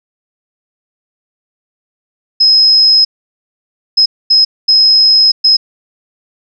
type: tone bursts at uneven times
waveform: sine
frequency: 5120 Hz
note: D#8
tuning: 49 cents sharp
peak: -4 dBFS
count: 5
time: 2.4-3.05 / 3.97-4.06 / 4.3-4.45 / 4.68-5.32 / 5.44-5.57 s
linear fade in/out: 10 ms
effects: none